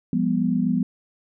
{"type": "chord", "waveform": "sine", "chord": "F diminished", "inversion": "none", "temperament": "equal with one note detuned", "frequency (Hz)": [174.61, 202.4, 246.9], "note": ["F3", "Ab3", "Cb4"], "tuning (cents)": [0, -44, 0], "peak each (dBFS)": [-24, -24, -22], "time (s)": [0.13, 0.83], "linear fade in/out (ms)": 2, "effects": []}